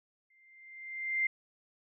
sine tone with exponential growth, 2093 Hz, C7, in tune, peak -25 dBFS, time 0.3-1.27 s, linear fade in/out 5 ms, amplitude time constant 210 ms, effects none

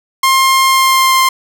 sawtooth tone with pitch glide, 1062 to 1051.6 Hz, C6 to C6, +25 to +8 cents, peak -4 dBFS, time 0.23-1.29 s, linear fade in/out 5 ms, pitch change -17 cents, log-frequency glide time 0.66-1.17 s, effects none

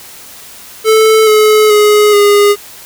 square tone with pitch steps, 438.5 / 428.7 / 419.2 / 409.8 Hz, A4 / A4 / G#4 / G#4, -6 / -45 / +16 / -23 cents, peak -5 dBFS, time 0.84-2.56 s, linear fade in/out 50 ms, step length 430 ms, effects white hiss -33 dBFS RMS until 2.85 s

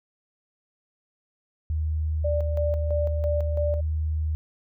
sine tone, 77.78 Hz, D#2, in tune, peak -23 dBFS, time 1.7-4.35 s, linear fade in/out 0 ms
sine tone with tremolo, 587.3 Hz, D5, in tune, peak -24 dBFS, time 2.24-3.81 s, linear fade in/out 10 ms, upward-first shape square, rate 3 Hz, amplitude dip 60%
effects none

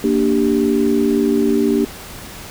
sine chord, G minor, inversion first, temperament equal, 233.1 / 293.7 / 392 Hz, Bb3 / D4 / G4, 0 / 0 / 0 cents, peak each -17 dBFS, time 0.04-1.85 s, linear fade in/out 2 ms, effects pink hiss -34 dBFS RMS until 2.5 s

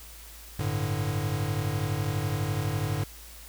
square chord, G suspended second, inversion none, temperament equal, 98 / 110 / 146.83 Hz, G2 / A2 / D3, 0 / 0 / 0 cents, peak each -32 dBFS, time 0.59-3.04 s, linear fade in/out 5 ms, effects added 55 Hz sine -47 dBFS peak until 3.48 s + white hiss -48 dBFS RMS until 3.48 s

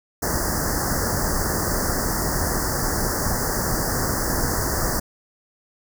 pink band-stop noise, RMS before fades -23 dBFS, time 0.22-5 s, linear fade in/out 10 ms, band 1900 to 4700 Hz, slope 96 dB/octave, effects none

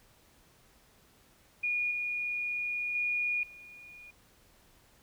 sine tone with level steps, 2441 Hz, D#7, 34 cents flat, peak -28 / -31 / -28 / -48 dBFS, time 1.63-4.11 s, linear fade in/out 10 ms, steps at 1.91 / 2.95 / 3.43 s, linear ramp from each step 2 ms, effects pink hiss -63 dBFS RMS until 5.02 s

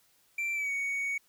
triangle tone with pitch glide, 2349 to 2234 Hz, D7 to C#7, 0 to +13 cents, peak -28 dBFS, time 0.38-1.18 s, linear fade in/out 5 ms, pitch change -87 cents, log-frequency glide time 0.54-0.71 s, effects white hiss -67 dBFS RMS until 1.28 s

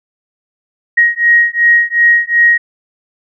sine beating tone pair, 1883 / 1885.7 Hz, A#6 / A#6, +17 / +19 cents, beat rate 2.7 Hz, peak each -10 dBFS, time 0.97-2.58 s, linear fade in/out 10 ms, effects none

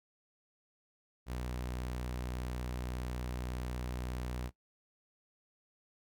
sawtooth tone, 61.74 Hz, B1, in tune, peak -33 dBFS, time 1.26-4.51 s, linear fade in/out 50 ms, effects noise-tail reverb RT60 0.1 s tail -18 dB re dry

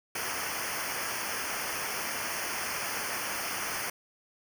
pink noise with comb filter, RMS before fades -34 dBFS, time 0.15-3.9 s, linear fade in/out 5 ms, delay 0.26 ms, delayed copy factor -0.95, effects none

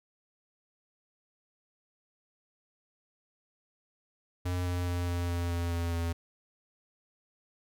square tone with pitch steps, 89.6 / 88.83 / 88.06 / 87.3 / 86.55 / 85.8 / 85.06 / 84.33 Hz, F2 / F2 / F2 / F2 / F2 / F2 / F2 / E2, +45 / +30 / +15 / 0 / -15 / -30 / -45 / +40 cents, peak -30 dBFS, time 4.45-6.13 s, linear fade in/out 10 ms, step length 210 ms, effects none

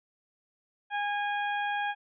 harmonic tone, 820 Hz, G#5, 22 cents flat, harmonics 1 / 2 / 3 / 4, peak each -30 / -33 / -40 / -43 dBFS, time 0.9-1.95 s, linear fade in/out 50 ms, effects none

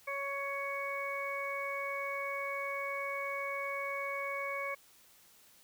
harmonic tone, 557 Hz, C#5, 8 cents sharp, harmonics 1 / 2 / 3 / 4, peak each -40 / -40 / -47 / -38 dBFS, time 0.07-4.75 s, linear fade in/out 10 ms, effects white hiss -62 dBFS RMS until 5.63 s

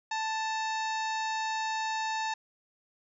harmonic tone with a mistuned harmonic, 880 Hz, A5, in tune, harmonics 1 / 2 / 3 / 4 / 5 / 6 / 7 / 8, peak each -31 / -37 / -41 / -43 / -45 / -47 / -48 / -49 dBFS, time 0.11-2.34 s, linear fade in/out 5 ms, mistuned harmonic 4, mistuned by +97 cents, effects none

